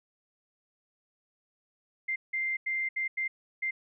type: tone bursts at uneven times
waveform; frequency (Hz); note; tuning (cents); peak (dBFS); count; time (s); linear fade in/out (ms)
sine; 2093; C7; 0; -28; 6; 2.08-2.16 / 2.33-2.57 / 2.66-2.89 / 2.96-3.08 / 3.17-3.28 / 3.62-3.71; 10
effects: none